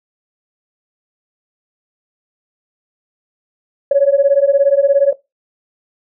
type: beating tone pair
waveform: sine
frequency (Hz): 550 / 567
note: C#5 / C#5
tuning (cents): -14 / +39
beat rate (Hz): 17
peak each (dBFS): -11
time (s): 3.91-5.13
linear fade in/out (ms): 5
effects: noise-tail reverb RT60 0.2 s tail -19 dB re dry + tanh soft clip ceiling -1 dBFS